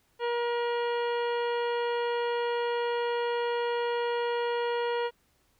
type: harmonic tone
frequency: 475.8 Hz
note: A#4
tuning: 35 cents sharp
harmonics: 1 / 2 / 3 / 4 / 5 / 6 / 7 / 9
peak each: -28 / -33 / -40 / -41 / -46 / -43 / -47 / -52 dBFS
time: 0.19-5.11 s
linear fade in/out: 50 ms
effects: pink hiss -69 dBFS RMS until 5.59 s